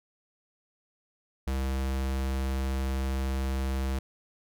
square tone, 66.4 Hz, C2, 26 cents sharp, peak -28 dBFS, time 1.47-3.99 s, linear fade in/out 5 ms, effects none

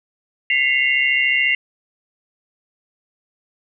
sine tone cluster, 2015 / 2149 / 2776 Hz, B6 / C7 / F7, +34 / +46 / -11 cents, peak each -19 dBFS, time 0.5-1.55 s, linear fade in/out 2 ms, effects none

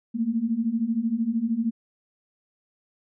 sine beating tone pair, 220 / 233 Hz, A3 / A#3, 0 / -1 cents, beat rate 13 Hz, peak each -27 / -24 dBFS, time 0.14-1.71 s, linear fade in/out 20 ms, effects none

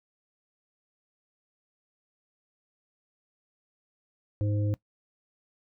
harmonic tone, 103.83 Hz, G#2, in tune, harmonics 1 / 3 / 5, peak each -25 / -35 / -39 dBFS, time 4.41-4.74 s, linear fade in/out 0 ms, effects noise-tail reverb RT60 0.1 s tail -20 dB re dry

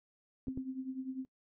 sine tone with tremolo, 261.6 Hz, C4, in tune, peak -34 dBFS, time 0.47-1.25 s, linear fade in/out 0 ms, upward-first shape triangle, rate 10 Hz, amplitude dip 80%
clicks, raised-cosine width 3 ms, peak -29 dBFS, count 2, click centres 0.483 / 0.575 s
effects noise-tail reverb RT60 0.1 s tail -21 dB re dry

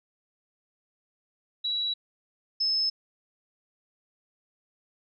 sine tone pair in turn, 3906 / 5214 Hz, B7 / E8, -20 / -20 cents, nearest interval perfect fourth, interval 500 cents, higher second, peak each -26 / -23 dBFS, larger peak second, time 1.64-1.94 / 2.6-2.9 s, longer neither, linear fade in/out 10 ms, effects none

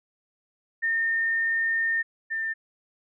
sine tone pair in turn, 1821 / 1794.9 Hz, A#6 / A6, -41 / +34 cents, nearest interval unison, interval 25 cents, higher first, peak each -22 / -26 dBFS, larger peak first, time 0.82-2.03 / 2.3-2.54 s, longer first, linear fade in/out 20 ms, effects none

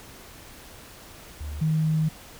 sine tone pair in turn, 74.1 / 157.01 Hz, D2 / D#3, +16 / +16 cents, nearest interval octave + minor second, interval 1300 cents, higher second, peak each -31 / -20 dBFS, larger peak second, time 1.4-1.61 / 1.61-2.09 s, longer second, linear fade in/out 10 ms, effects pink hiss -46 dBFS RMS until 2.39 s

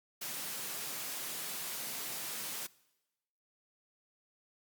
white high-pass noise, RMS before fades -40 dBFS, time 0.21-2.67 s, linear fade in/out 10 ms, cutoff 120 Hz, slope 48 dB/octave, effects noise-tail reverb RT60 1.0 s tail -22 dB re dry + Opus 48 kbps

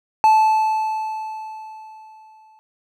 triangle tone with exponential decay, 872 Hz, A5, 16 cents flat, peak -7 dBFS, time 0.24-2.59 s, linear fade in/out 0 ms, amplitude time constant 510 ms, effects none

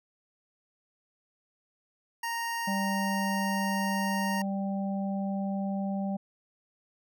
25% pulse tone, 930 Hz, A#5, 4 cents flat, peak -27 dBFS, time 2.23-4.42 s, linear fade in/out 5 ms
harmonic tone, 196 Hz, G3, in tune, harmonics 1 / 3 / 4, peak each -29 / -39 / -39 dBFS, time 2.67-6.17 s, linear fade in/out 10 ms
effects none

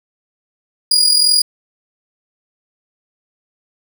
35% pulse tone with amplitude modulation, 4874 Hz, D#8, 37 cents flat, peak -6 dBFS, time 0.91-1.42 s, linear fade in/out 5 ms, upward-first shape sine, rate 42.4 Hz, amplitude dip 55%, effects none

